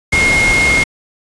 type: tone in noise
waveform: sine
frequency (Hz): 2145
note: C7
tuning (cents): +42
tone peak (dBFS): -10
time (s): 0.12-0.84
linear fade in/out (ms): 10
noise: pink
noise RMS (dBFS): -17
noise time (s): 0.12-0.84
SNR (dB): +4
effects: resampled to 22050 Hz